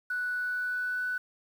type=tone with pitch glide; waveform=sine; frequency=1480 to 1491.2 Hz; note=F#6 to F#6; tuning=0 to +13 cents; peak=-28 dBFS; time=0.1-1.18 s; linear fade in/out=5 ms; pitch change=+13 cents; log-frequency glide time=0.36-1.05 s; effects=tanh soft clip ceiling -24 dBFS + 9-bit